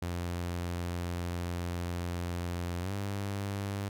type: tone with pitch glide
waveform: sawtooth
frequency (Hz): 87.31 to 99.72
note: F2 to G2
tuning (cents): 0 to +30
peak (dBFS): -29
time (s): 0.02-3.89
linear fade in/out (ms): 5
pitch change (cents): +230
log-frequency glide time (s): 2.8-2.93
effects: none